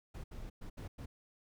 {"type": "noise bursts at uneven times", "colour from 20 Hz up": "brown", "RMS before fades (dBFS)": -45, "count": 5, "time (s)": [[0.14, 0.24], [0.31, 0.5], [0.61, 0.7], [0.77, 0.88], [0.98, 1.06]], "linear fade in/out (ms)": 10, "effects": []}